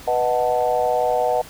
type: chord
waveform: sine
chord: B dominant seventh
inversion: none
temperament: equal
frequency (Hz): 493.9 / 622.3 / 740 / 880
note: B4 / D#5 / F#5 / A5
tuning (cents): 0 / 0 / 0 / 0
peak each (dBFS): -22 / -22 / -21 / -26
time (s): 0.07-1.42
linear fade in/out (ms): 10
effects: pink hiss -41 dBFS RMS until 1.49 s